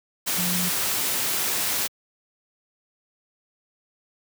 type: tone in noise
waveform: sine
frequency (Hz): 178.1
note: F3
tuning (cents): +34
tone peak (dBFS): -27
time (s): 0.37-0.7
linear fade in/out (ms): 20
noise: white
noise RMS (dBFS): -25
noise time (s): 0.26-1.88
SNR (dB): -5
effects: high-pass 100 Hz 12 dB/octave